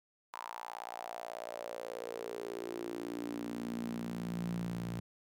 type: tone with high-pass filter sweep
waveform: sawtooth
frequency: 58.27 Hz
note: A#1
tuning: in tune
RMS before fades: -41 dBFS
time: 0.33-5 s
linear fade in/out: 5 ms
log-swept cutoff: 990 to 140 Hz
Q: 5.2
effects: none